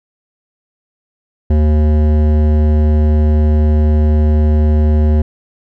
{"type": "tone with hard clipping", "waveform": "sine", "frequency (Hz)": 76, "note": "D#2", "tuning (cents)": -40, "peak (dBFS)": -10, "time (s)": [1.5, 5.22], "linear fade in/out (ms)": 5, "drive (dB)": 14, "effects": []}